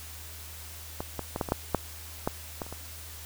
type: clicks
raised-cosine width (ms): 1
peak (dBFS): -18 / -18 / -17 / -13 / -20 / -10 / -9 / -12 / -18 / -30 / -24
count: 11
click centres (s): 1.005 / 1.193 / 1.361 / 1.412 / 1.488 / 1.521 / 1.747 / 2.275 / 2.618 / 2.665 / 2.726
effects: added 79 Hz sine -45 dBFS peak until 3.25 s + white hiss -45 dBFS RMS until 3.25 s